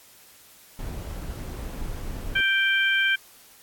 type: noise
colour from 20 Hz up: brown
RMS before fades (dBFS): -33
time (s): 0.79-2.41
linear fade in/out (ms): 2
type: harmonic tone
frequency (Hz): 784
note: G5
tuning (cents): 0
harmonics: 2 / 3 / 4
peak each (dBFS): -21 / -25 / -27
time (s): 2.35-3.16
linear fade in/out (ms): 10
effects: white hiss -52 dBFS RMS until 3.62 s + AAC 64 kbps